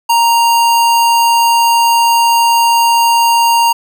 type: tone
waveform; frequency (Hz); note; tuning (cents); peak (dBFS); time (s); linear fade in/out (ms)
square; 932.3; A#5; 0; -8; 0.09-3.73; 10
effects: none